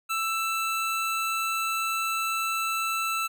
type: tone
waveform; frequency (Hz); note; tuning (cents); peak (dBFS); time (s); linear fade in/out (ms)
25% pulse; 1326; E6; +10; -22; 0.09-3.28; 20
effects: none